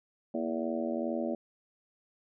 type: harmonic tone with a mistuned harmonic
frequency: 82.41 Hz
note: E2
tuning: in tune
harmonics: 3 / 4 / 5 / 6 / 7 / 8 / 9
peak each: -34 / -36 / -41 / -46 / -36 / -40 / -47 dBFS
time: 0.34-1.35 s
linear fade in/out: 5 ms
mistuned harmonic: 3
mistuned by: -71 cents
effects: none